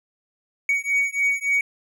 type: beating tone pair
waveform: triangle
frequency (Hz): 2245 / 2248.5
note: C#7 / C#7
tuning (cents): +21 / +24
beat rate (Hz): 3.5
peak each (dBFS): -21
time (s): 0.69-1.61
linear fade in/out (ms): 2
effects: none